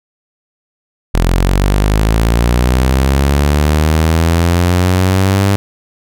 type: linear sweep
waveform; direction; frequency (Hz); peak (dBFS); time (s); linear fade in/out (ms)
sawtooth; up; 41.72 to 100; -5; 1.14-5.56; 0
effects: none